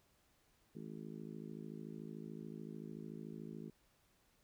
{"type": "harmonic tone", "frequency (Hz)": 53.6, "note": "A1", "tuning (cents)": -45, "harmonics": [3, 4, 5, 6, 7, 8], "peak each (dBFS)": [-51, -50, -55, -55, -55, -59], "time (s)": [0.75, 3.7], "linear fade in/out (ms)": 5, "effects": ["pink hiss -74 dBFS RMS until 4.43 s"]}